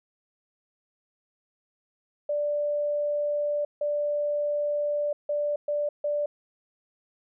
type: tone bursts at uneven times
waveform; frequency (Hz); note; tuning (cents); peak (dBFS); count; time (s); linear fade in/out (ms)
sine; 587.3; D5; 0; -24; 5; 2.29-3.65 / 3.81-5.13 / 5.29-5.56 / 5.68-5.89 / 6.04-6.26; 5
effects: none